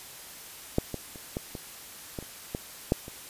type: clicks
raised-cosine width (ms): 2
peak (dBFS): -9 / -19 / -30 / -17 / -23 / -20 / -30 / -17 / -8 / -27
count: 10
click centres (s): 0.784 / 0.943 / 1.158 / 1.369 / 1.552 / 2.188 / 2.226 / 2.549 / 2.921 / 3.081
effects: white hiss -45 dBFS RMS until 3.29 s + resampled to 32000 Hz